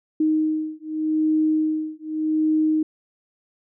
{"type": "beating tone pair", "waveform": "sine", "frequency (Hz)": [311.1, 311.94], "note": ["D#4", "D#4"], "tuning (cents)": [0, 5], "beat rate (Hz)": 0.84, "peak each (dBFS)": -22, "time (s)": [0.2, 2.83], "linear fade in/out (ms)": 5, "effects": []}